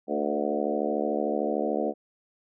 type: harmonic tone with a mistuned harmonic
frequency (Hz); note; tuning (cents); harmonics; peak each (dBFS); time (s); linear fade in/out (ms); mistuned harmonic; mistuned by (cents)
73.42; D2; 0; 3 / 4 / 5 / 6 / 7 / 8 / 9 / 10; -33 / -32 / -33 / -32 / -33 / -33 / -34 / -35; 0.07-1.94; 50; 7; -18
effects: none